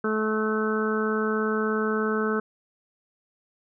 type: harmonic tone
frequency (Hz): 216.7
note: A3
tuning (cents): -26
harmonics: 1 / 2 / 3 / 4 / 5 / 6 / 7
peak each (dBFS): -27 / -26 / -40 / -41 / -36 / -31 / -32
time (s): 0.04-2.4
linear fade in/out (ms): 5
effects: none